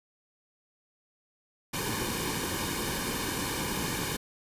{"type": "noise with comb filter", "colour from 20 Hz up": "pink", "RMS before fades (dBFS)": -32, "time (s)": [1.73, 4.17], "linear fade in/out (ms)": 10, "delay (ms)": 1.5, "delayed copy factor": -0.7, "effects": ["resampled to 32000 Hz"]}